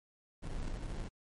brown noise with sample-and-hold, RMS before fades -39 dBFS, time 0.42-1.09 s, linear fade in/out 20 ms, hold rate 1225 Hz, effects MP3 48 kbps

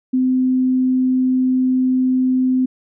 sine tone, 256.8 Hz, C4, 32 cents flat, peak -13 dBFS, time 0.13-2.66 s, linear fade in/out 10 ms, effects none

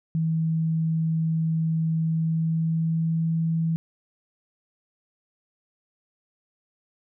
sine tone with pitch glide, 161.4 to 163.37 Hz, E3 to E3, -36 to -15 cents, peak -21 dBFS, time 0.15-3.76 s, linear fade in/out 0 ms, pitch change +21 cents, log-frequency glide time 1.99-3.3 s, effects none

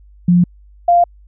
sine tone pair in turn, 176.2 / 695.5 Hz, F3 / F5, +16 / -7 cents, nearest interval 2 octaves, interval 2377 cents, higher second, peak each -7 dBFS, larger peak neither, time 0.28-0.44 / 0.88-1.04 s, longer neither, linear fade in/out 5 ms, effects added 50 Hz sine -41 dBFS peak until 1.27 s

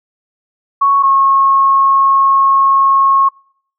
sine tone pair in turn, 1108.7 / 1089.7 Hz, C#6 / C#6, 0 / -30 cents, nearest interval unison, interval 30 cents, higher first, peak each -7 dBFS, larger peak neither, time 0.81-1.03 / 1.03-3.29 s, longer second, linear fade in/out 10 ms, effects noise-tail reverb RT60 0.6 s tail -26 dB re dry

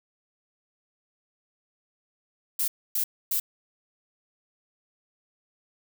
violet noise bursts, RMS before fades -26 dBFS, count 3, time 2.59-3.4 s, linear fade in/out 5 ms, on 90 ms, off 270 ms, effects none

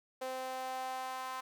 sawtooth tone with high-pass filter sweep, 259.1 Hz, C4, 17 cents flat, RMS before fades -40 dBFS, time 0.21-1.41 s, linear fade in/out 10 ms, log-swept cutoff 580 to 990 Hz, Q 3.8, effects none

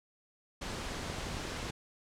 pink noise, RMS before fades -39 dBFS, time 0.61-1.71 s, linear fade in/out 10 ms
clicks, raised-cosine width 2 ms, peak -30 dBFS, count 12, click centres 0.921 / 0.968 / 1.062 / 1.1 / 1.184 / 1.27 / 1.323 / 1.369 / 1.452 / 1.521 / 1.629 / 1.7 s
effects low-pass 7000 Hz 12 dB/octave

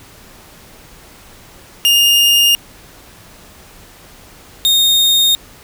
40% pulse tone pair in turn, 2830 / 3695 Hz, F7 / A#7, +22 / -16 cents, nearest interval perfect fourth, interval 462 cents, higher second, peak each -7 / -8 dBFS, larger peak first, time 1.85-2.55 / 4.65-5.35 s, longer neither, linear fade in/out 0 ms, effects pink hiss -41 dBFS RMS until 5.63 s

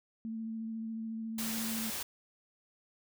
sine tone with vibrato, 223.7 Hz, A3, 29 cents sharp, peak -36 dBFS, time 0.25-1.9 s, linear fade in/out 0 ms, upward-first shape sine, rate 14 Hz, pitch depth 16 cents each way
white noise, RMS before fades -38 dBFS, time 1.38-2.03 s, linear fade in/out 5 ms
effects none

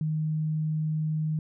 sine tone, 155.5 Hz, D#3, 1 cent flat, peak -25 dBFS, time 0.01-1.39 s, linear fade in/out 2 ms, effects none

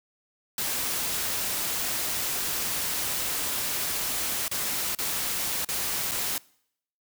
white noise with dropouts, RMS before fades -29 dBFS, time 0.58-6.38 s, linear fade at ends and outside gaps 2 ms, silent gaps 4.481-4.513 / 4.95-4.987 / 5.648-5.688 / 6.112-6.116 s, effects noise-tail reverb RT60 0.7 s tail -24 dB re dry

